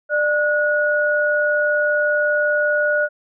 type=tone pair together; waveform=sine; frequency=595.8 / 1456 Hz; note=D5 / F#6; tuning=+25 / -28 cents; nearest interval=octave + minor third; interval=1547 cents; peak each=-18 dBFS; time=0.09-3.09 s; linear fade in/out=50 ms; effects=none